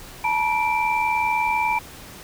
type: tone cluster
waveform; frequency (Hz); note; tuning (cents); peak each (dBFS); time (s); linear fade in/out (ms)
sine; 875 / 955 / 2345; A5 / A#5 / D7; -10 / +42 / -3; -23 / -23 / -24; 0.24-1.79; 5
effects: pink hiss -41 dBFS RMS until 2.23 s